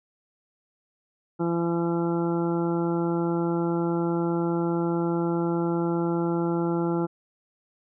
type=harmonic tone; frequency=169.7 Hz; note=F3; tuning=49 cents flat; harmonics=1 / 2 / 3 / 4 / 5 / 6 / 7 / 8; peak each=-27 / -25 / -34 / -40 / -35 / -43 / -45 / -38 dBFS; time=1.39-7.07 s; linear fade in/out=20 ms; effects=none